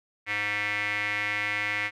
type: tone with band-pass filter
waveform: square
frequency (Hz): 103.83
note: G#2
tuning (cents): 0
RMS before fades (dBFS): -29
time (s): 0.26-1.91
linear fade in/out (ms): 50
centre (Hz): 2100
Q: 6.2
effects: none